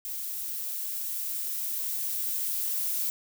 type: noise with level ramp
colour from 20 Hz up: violet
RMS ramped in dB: -35 to -29 dBFS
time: 0.05-3.1 s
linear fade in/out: 0 ms
effects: none